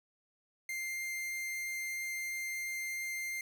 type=tone; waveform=45% pulse; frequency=2101 Hz; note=C7; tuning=7 cents sharp; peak=-36 dBFS; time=0.69-3.41 s; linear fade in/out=2 ms; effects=none